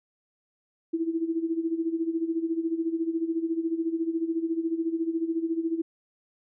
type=tone with tremolo; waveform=sine; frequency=328.7 Hz; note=E4; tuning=5 cents flat; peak=-22 dBFS; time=0.93-5.82 s; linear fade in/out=10 ms; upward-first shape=sine; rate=14 Hz; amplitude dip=75%; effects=none